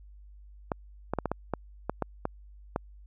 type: clicks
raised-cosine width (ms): 1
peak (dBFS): -14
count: 10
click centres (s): 0.718 / 1.136 / 1.187 / 1.257 / 1.316 / 1.537 / 1.896 / 2.023 / 2.254 / 2.761
effects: added 50 Hz sine -48 dBFS peak until 3.06 s